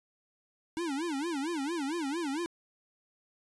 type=tone with vibrato; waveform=square; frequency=306.5 Hz; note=D#4; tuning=26 cents flat; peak=-32 dBFS; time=0.77-2.46 s; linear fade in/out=0 ms; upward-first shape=sine; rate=4.4 Hz; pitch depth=230 cents each way; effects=resampled to 24000 Hz